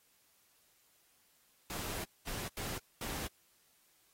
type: noise bursts at uneven times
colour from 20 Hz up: pink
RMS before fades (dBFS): -41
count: 4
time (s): 1.7-2.04 / 2.27-2.48 / 2.57-2.78 / 3.01-3.27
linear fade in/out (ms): 2
effects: white hiss -70 dBFS RMS until 4.13 s + AAC 48 kbps